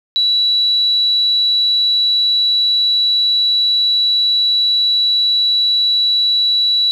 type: tone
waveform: sine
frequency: 3931 Hz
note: B7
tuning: 9 cents flat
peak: -11 dBFS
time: 0.16-6.91 s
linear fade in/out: 0 ms
effects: 7-bit